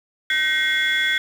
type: tone cluster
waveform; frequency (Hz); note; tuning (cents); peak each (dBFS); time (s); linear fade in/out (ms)
sine; 1537 / 1894 / 2126 / 3385; G6 / A#6 / C7 / G#7; -35 / +27 / +27 / +32; -22; 0.3-1.18; 2
effects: tanh soft clip ceiling -12 dBFS + 7-bit